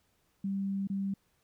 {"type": "tone with dropouts", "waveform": "sine", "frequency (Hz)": 196, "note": "G3", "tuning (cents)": 0, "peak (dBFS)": -30, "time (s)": [0.44, 1.14], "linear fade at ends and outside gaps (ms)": 5, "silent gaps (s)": [0.873, 0.899], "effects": ["pink hiss -73 dBFS RMS until 1.43 s"]}